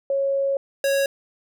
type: tone pair in turn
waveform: sine / square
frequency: 550 / 552.1 Hz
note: C#5 / C#5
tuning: -14 / -7 cents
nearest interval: unison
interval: 7 cents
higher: second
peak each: -19 dBFS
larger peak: neither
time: 0.1-0.57 / 0.84-1.06 s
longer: first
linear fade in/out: 2 ms
effects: none